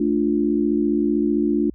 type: chord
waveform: sine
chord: D minor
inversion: second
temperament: equal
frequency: 220 / 293.7 / 349.2 Hz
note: A3 / D4 / F4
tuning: 0 / 0 / 0 cents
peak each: -22 / -20 / -22 dBFS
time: 0-1.7 s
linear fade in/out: 5 ms
effects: added 60 Hz sine -42 dBFS peak until 1.74 s